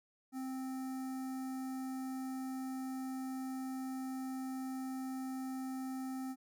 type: tone with notch filter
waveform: square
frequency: 261.6 Hz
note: C4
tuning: in tune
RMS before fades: -41 dBFS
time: 0.32-6.36 s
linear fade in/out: 50 ms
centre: 3100 Hz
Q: 0.52
effects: none